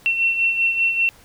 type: beating tone pair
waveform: sine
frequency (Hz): 2709 / 2714.1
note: E7 / E7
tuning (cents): +47 / +50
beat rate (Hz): 5.1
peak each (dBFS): -17 / -25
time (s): 0.06-1.09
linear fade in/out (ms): 0
effects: pink hiss -50 dBFS RMS until 1.24 s